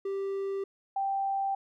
triangle / sine tone pair in turn, 392 / 784 Hz, G4 / G5, 0 / 0 cents, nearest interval octave, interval 1200 cents, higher second, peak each -28 / -27 dBFS, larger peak second, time 0.05-0.64 / 0.96-1.55 s, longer neither, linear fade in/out 5 ms, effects none

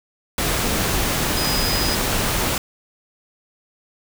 sine tone in noise, 4978 Hz, D#8, in tune, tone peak -24 dBFS, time 1.37-1.95 s, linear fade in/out 2 ms, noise pink, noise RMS -21 dBFS, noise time 0.38-2.58 s, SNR -6 dB, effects none

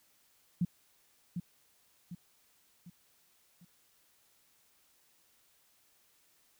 sine tone with echo, 174.61 Hz, F3, in tune, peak -26 dBFS, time 0.61-0.65 s, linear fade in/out 5 ms, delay 750 ms, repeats 4, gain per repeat -7 dB, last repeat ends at 3.65 s, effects white hiss -69 dBFS RMS until 6.59 s

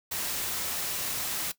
white noise, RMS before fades -32 dBFS, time 0.11-1.52 s, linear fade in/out 10 ms, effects noise-tail reverb RT60 0.1 s tail -17 dB re dry

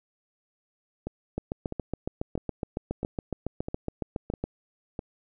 two click trains, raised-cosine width 2 ms, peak -19 / -16 dBFS, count 7 / 23, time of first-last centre 1.07-4.992 / 1.38-4.44 s, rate 1.53 / 7.19 Hz, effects none

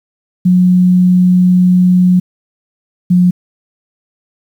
sine tone pair in turn, 181.2 / 179.22 Hz, F#3 / F3, -36 / +45 cents, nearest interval unison, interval 19 cents, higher first, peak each -5 dBFS, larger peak neither, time 0.45-2.2 / 3.1-3.31 s, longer first, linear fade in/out 10 ms, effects 7-bit

